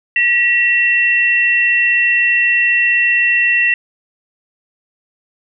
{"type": "tone pair together", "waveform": "sine", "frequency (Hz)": [1927.1, 2712], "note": ["B6", "E7"], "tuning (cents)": [-43, 49], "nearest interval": "tritone", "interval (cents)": 592, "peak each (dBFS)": -13, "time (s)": [0.16, 3.74], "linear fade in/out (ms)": 2, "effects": []}